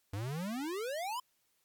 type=exponential sweep; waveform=square; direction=up; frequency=94.2 to 1046.5 Hz; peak=-36 dBFS; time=0.13-1.2 s; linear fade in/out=5 ms; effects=white hiss -75 dBFS RMS until 1.64 s + MP3 96 kbps